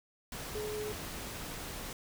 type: tone in noise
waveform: sine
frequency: 424.1 Hz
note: G#4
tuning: 36 cents sharp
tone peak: -36 dBFS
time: 0.55-0.92 s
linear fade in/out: 2 ms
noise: pink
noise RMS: -42 dBFS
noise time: 0.32-1.93 s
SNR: +3 dB
effects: none